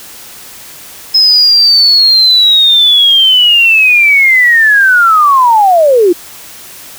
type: linear sweep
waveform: sine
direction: down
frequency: 5150 to 329.6 Hz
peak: -3 dBFS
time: 1.14-6.13 s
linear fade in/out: 10 ms
effects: white hiss -31 dBFS RMS until 6.98 s